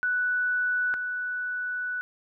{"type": "tone pair in turn", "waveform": "sine", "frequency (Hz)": [1483, 1483], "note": ["F#6", "F#6"], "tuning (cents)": [4, 4], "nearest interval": "unison", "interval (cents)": 0, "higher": "neither", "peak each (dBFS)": [-23, -28], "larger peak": "first", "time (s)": [[0.03, 0.94], [0.94, 2.01]], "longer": "second", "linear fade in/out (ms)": 0, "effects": []}